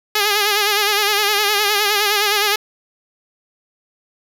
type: tone with vibrato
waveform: 5% pulse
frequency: 414.1 Hz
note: G#4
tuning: 5 cents flat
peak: -3 dBFS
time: 0.15-2.56 s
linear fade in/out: 5 ms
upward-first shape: sine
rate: 9.7 Hz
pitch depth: 64 cents each way
effects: 7-bit